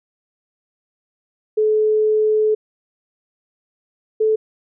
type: tone pair in turn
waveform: sine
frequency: 430.2 / 435.7 Hz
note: A4 / A4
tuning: -39 / -17 cents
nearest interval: unison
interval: 22 cents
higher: second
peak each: -13 dBFS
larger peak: neither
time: 1.57-2.55 / 4.2-4.36 s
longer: first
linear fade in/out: 10 ms
effects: none